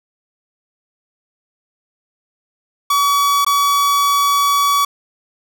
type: tone with dropouts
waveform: 45% pulse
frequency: 1137 Hz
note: C#6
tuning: 44 cents sharp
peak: -12 dBFS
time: 2.9-4.85 s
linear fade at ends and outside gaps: 5 ms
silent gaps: 3.448-3.464 s
effects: none